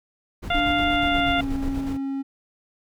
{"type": "noise with tremolo", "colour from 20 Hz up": "brown", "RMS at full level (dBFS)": -29, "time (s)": [0.42, 1.98], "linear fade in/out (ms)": 20, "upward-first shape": "square", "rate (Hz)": 8.3, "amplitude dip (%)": 40}
{"type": "harmonic tone", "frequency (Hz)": 698.5, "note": "F5", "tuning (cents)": 0, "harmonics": [1, 2, 3, 4, 5], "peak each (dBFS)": [-23, -26, -28, -29, -30], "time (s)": [0.5, 1.41], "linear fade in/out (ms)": 5}
{"type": "tone with pitch glide", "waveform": "triangle", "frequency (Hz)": [293.7, 272.5], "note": ["D4", "C#4"], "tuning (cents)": [0, -29], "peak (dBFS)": -23, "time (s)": [0.54, 2.23], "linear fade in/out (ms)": 20, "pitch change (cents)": -129, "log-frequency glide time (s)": [0.92, 1.48]}
{"effects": []}